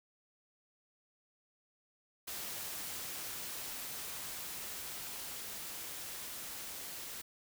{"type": "noise with level ramp", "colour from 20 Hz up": "white", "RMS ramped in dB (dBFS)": [-42, -45], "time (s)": [2.27, 7.22], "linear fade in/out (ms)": 10, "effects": []}